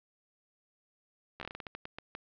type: slowing click train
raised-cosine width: 0.3 ms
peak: -24 dBFS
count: 13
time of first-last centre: 1.4-2.151 s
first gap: 13 ms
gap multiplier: 1.26
effects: low-pass 4000 Hz 12 dB/octave + 11-bit